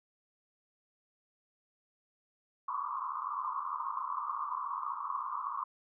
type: band-pass noise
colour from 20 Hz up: white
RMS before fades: -37 dBFS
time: 2.68-5.64 s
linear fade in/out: 5 ms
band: 980 to 1200 Hz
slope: 96 dB/octave
effects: none